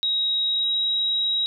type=tone with pitch glide; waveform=sine; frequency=3808 to 3832 Hz; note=A#7 to A#7; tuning=+36 to +47 cents; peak=-20 dBFS; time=0.03-1.46 s; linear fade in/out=0 ms; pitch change=+11 cents; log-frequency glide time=0.47-0.77 s; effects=none